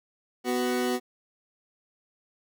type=tone pair together; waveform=30% pulse; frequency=247.9 / 372.4 Hz; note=B3 / F#4; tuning=+7 / +11 cents; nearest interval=perfect fifth; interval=704 cents; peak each=-25 dBFS; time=0.44-1 s; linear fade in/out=50 ms; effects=none